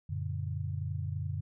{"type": "chord", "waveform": "sine", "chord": "Gb augmented", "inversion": "none", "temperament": "just", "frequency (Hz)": [92.5, 115.62, 144.53], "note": ["Gb2", "Bb2", "D3"], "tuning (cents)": [0, -14, -27], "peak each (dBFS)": [-35, -39, -37], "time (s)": [0.09, 1.41], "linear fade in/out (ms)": 10, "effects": []}